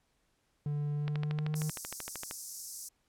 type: tone with pitch glide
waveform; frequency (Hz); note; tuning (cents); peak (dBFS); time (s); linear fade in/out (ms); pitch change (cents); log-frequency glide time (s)
triangle; 146.83 to 153.15; D3 to D#3; 0 to -27; -29; 0.66-1.7; 2; +73; 0.95-1.57
type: click train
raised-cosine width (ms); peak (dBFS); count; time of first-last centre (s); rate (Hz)
0.3; -23; 17; 1.08-2.311; 13
type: high-pass noise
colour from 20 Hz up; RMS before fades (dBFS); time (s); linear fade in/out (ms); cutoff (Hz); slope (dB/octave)
white; -40; 1.55-2.89; 10; 5200; 48
effects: pink hiss -75 dBFS RMS until 3.08 s + low-pass 11000 Hz 12 dB/octave